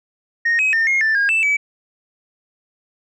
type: tone with pitch steps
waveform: sine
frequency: 1857 / 2541 / 1812 / 2144 / 1769 / 1627 / 2647 / 2290 Hz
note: A#6 / D#7 / A#6 / C7 / A6 / G#6 / E7 / D7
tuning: -7 / +36 / -50 / +42 / +9 / -36 / +7 / -44 cents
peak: -12 dBFS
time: 0.45-1.57 s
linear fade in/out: 10 ms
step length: 140 ms
effects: tanh soft clip ceiling -12 dBFS